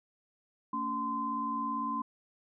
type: tone cluster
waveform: sine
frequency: 226.1 / 283.9 / 1032 Hz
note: A3 / C#4 / C6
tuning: +47 / +41 / -24 cents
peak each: -39 / -39 / -32 dBFS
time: 0.73-2.02 s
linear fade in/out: 5 ms
effects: none